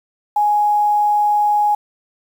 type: tone with quantisation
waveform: sine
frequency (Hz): 833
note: G#5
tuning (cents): +5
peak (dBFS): -12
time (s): 0.36-1.75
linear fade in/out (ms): 5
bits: 7
effects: none